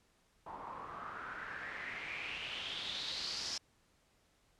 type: noise with low-pass filter sweep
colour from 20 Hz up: white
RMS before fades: -43 dBFS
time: 0.46-3.58 s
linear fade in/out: 5 ms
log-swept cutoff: 890 to 5400 Hz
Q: 5.1
effects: pink hiss -72 dBFS RMS until 4.59 s + low-pass 10000 Hz 12 dB/octave